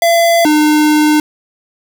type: tone pair in turn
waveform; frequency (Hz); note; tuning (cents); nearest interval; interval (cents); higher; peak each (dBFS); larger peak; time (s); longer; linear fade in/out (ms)
square; 677 / 302.9; E5 / D#4; +46 / -46; octave + major second; 1392; first; -8; neither; 0.02-0.45 / 0.45-1.2; second; 2
effects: none